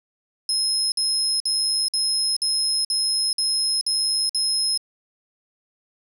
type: tone bursts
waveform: 35% pulse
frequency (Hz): 5150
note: E8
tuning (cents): -41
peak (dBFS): -17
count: 9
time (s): 0.49-4.776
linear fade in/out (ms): 2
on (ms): 430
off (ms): 52
effects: none